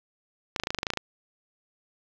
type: clicks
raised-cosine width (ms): 0.2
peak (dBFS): -10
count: 12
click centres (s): 0.562 / 0.599 / 0.636 / 0.671 / 0.705 / 0.747 / 0.787 / 0.831 / 0.868 / 0.903 / 0.936 / 0.973
effects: low-pass 6000 Hz 12 dB/octave + 7-bit